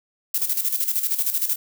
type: noise with tremolo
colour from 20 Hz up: violet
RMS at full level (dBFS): -21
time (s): 0.34-1.56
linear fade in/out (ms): 5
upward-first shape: square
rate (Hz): 13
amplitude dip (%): 65
effects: none